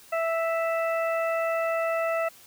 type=harmonic tone; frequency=659.3 Hz; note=E5; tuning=in tune; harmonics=1 / 2 / 3 / 4; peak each=-25 / -31 / -35 / -37 dBFS; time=0.12-2.29 s; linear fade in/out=10 ms; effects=white hiss -52 dBFS RMS until 2.46 s